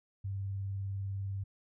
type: tone with vibrato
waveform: sine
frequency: 98 Hz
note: G2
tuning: in tune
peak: -34 dBFS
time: 0.24-1.44 s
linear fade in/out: 10 ms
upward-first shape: sine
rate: 20 Hz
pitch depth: 46 cents each way
effects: none